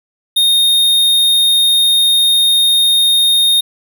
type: tone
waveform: square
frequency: 3694 Hz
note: A#7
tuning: 16 cents flat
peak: -9 dBFS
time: 0.36-3.61 s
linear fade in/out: 10 ms
effects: none